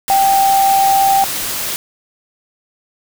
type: tone in noise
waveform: sine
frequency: 783 Hz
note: G5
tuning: 2 cents flat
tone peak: -9 dBFS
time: 0.1-1.24 s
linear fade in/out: 0 ms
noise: white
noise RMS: -21 dBFS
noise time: 0.08-1.76 s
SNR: +9 dB
effects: none